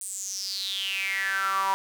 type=tone with high-pass filter sweep; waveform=sawtooth; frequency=194 Hz; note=G3; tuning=18 cents flat; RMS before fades=-29 dBFS; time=0.01-1.74 s; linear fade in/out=0 ms; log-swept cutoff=9000 to 940 Hz; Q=8.7; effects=none